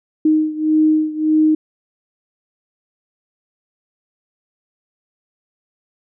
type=beating tone pair; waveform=sine; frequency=310 / 311.7 Hz; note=D#4 / D#4; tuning=-6 / +3 cents; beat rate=1.7 Hz; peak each=-14 / -17 dBFS; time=0.25-1.55 s; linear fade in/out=5 ms; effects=none